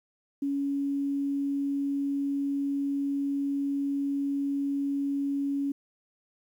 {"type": "tone", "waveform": "sine", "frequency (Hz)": 280, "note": "C#4", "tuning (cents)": 18, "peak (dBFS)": -26, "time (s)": [0.42, 5.72], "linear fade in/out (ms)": 5, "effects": ["10-bit"]}